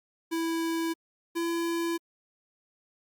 square tone pair in turn, 329.6 / 336.7 Hz, E4 / E4, 0 / +37 cents, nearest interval unison, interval 37 cents, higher second, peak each -28 dBFS, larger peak neither, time 0.31-0.94 / 1.35-1.98 s, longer neither, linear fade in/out 20 ms, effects Opus 48 kbps

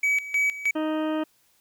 triangle tone with tremolo, 2277 Hz, C#7, 46 cents sharp, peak -18 dBFS, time 0.03-0.71 s, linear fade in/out 5 ms, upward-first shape square, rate 3.2 Hz, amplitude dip 80%
harmonic tone, 311.1 Hz, D#4, in tune, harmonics 1 / 2 / 3 / 4 / 5 / 6 / 8 / 9 / 10, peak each -25 / -30 / -37 / -38 / -43 / -45 / -47 / -49 / -46 dBFS, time 0.75-1.24 s, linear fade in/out 10 ms
effects white hiss -64 dBFS RMS until 1.6 s

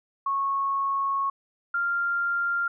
sine tone pair in turn, 1100 / 1392.7 Hz, C#6 / F6, -14 / -5 cents, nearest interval major third, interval 409 cents, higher second, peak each -23 dBFS, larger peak neither, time 0.26-1.3 / 1.74-2.68 s, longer first, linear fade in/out 5 ms, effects none

